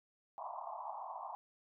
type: band-pass noise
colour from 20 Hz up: white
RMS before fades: -45 dBFS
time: 0.38-1.35 s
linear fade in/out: 0 ms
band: 640 to 1100 Hz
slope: 96 dB/octave
effects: none